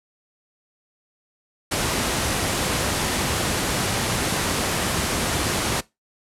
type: low-pass noise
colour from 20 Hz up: pink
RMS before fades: -23 dBFS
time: 1.71-5.81 s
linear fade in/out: 10 ms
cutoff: 12000 Hz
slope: 48 dB/octave
effects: noise-tail reverb RT60 0.2 s tail -20 dB re dry + high-pass 60 Hz 12 dB/octave